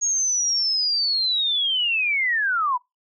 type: linear sweep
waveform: sine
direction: down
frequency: 6645 to 948 Hz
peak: -19 dBFS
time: 0.01-2.78 s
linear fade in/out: 20 ms
effects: noise-tail reverb RT60 0.2 s tail -26 dB re dry